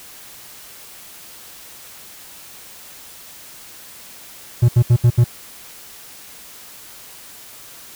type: tone bursts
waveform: triangle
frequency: 120 Hz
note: B2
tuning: 49 cents flat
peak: -6 dBFS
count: 5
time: 4.62-5.243 s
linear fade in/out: 10 ms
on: 67 ms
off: 72 ms
effects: white hiss -40 dBFS RMS until 7.95 s